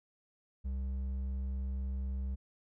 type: tone with hard clipping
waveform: sine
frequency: 66 Hz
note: C2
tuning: 16 cents sharp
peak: -35 dBFS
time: 0.64-2.36 s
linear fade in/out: 20 ms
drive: 5 dB
effects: none